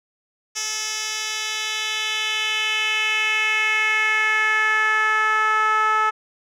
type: tone with band-pass filter sweep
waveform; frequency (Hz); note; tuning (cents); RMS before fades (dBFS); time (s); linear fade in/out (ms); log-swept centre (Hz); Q
10% pulse; 433.1; A4; -27; -21; 0.55-6.11; 20; 5400 to 1200; 2.7
effects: none